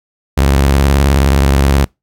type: tone with vibrato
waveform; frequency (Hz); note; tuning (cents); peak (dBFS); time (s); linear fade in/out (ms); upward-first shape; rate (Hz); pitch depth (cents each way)
sawtooth; 68.7; C#2; -15; -4; 0.37-1.85; 10; square; 19; 150
effects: noise-tail reverb RT60 0.2 s tail -26 dB re dry